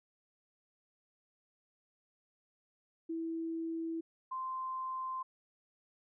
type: tone pair in turn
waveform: sine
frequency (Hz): 328 / 1041.3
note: E4 / C6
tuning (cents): -9 / -9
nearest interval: octave + minor sixth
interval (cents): 2000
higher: second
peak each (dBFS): -35 / -36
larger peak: first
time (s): 3.09-4.01 / 4.31-5.23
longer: neither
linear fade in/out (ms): 10
effects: none